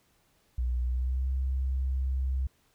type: tone with pitch glide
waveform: sine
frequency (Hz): 61.2 to 65.59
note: B1 to C2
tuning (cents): -15 to +5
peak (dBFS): -26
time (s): 0.58-2.47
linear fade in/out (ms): 5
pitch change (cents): +120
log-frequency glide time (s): 0.82-1.29
effects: pink hiss -68 dBFS RMS until 2.74 s